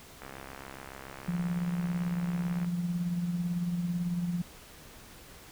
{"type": "click train", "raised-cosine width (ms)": 0.5, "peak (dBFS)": -28, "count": 164, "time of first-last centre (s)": [0.22, 2.646], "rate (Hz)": 67.2}
{"type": "tone with tremolo", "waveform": "sine", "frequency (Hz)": 174.61, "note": "F3", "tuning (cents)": 0, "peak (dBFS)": -26, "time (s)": [1.28, 4.42], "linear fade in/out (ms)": 5, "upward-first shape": "triangle", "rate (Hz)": 18, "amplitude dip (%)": 55}
{"effects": ["pink hiss -51 dBFS RMS until 5.51 s"]}